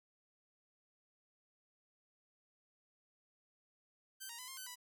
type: tone with pitch steps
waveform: 5% pulse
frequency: 1552 / 936 / 1007 / 1061 / 1519 / 987 Hz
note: G6 / A#5 / B5 / C6 / F#6 / B5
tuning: -18 / +7 / +33 / +24 / +45 / -1 cents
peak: -35 dBFS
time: 4.2-4.758 s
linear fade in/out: 20 ms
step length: 93 ms
effects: none